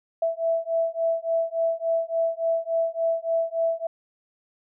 sine beating tone pair, 659 / 662.5 Hz, E5 / E5, -1 / +9 cents, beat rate 3.5 Hz, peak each -25 / -25 dBFS, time 0.22-3.87 s, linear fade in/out 5 ms, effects none

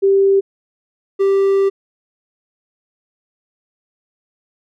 sine / triangle tone pair in turn, 392 / 392 Hz, G4 / G4, 0 / 0 cents, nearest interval unison, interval 0 cents, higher neither, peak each -9 dBFS, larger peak neither, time 0.02-0.41 / 1.19-1.7 s, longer second, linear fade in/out 20 ms, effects none

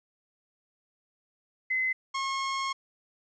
sine / sawtooth tone pair in turn, 2044 / 1082.8 Hz, C7 / C#6, -41 / -41 cents, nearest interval major seventh, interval 1100 cents, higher first, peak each -25 dBFS, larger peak neither, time 1.7-1.93 / 2.14-2.73 s, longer second, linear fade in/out 10 ms, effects resampled to 16000 Hz + 11-bit

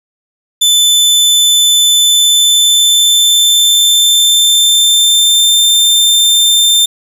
sawtooth tone with pitch glide, 3520 to 3582 Hz, A7 to A7, 0 to +30 cents, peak -3 dBFS, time 0.61-6.86 s, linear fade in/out 10 ms, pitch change +30 cents, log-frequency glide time 2.01-5.65 s, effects resampled to 32000 Hz + 7-bit

